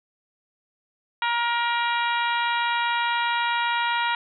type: harmonic tone with a mistuned harmonic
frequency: 472.4 Hz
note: A#4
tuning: 23 cents sharp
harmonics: 2 / 3 / 4 / 5 / 6 / 7 / 8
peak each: -24 / -28 / -30 / -32 / -34 / -35 / -36 dBFS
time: 1.22-4.15 s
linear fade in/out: 2 ms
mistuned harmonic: 8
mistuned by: +21 cents
effects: none